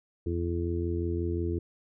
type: harmonic tone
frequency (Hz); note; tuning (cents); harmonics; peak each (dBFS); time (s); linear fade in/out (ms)
85.6; F2; -34; 1 / 2 / 3 / 4 / 5; -30 / -40 / -38 / -32 / -38; 0.26-1.59; 5
effects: none